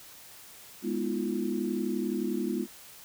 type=chord; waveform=sine; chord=F half-diminished seventh; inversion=first; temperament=equal with one note detuned; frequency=207.7 / 246.9 / 317.8 / 349.2 Hz; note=Ab3 / Cb4 / Eb4 / F4; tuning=0 / 0 / +37 / 0 cents; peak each=-33 / -33 / -35 / -33 dBFS; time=0.82-2.67 s; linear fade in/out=50 ms; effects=white hiss -50 dBFS RMS until 3.04 s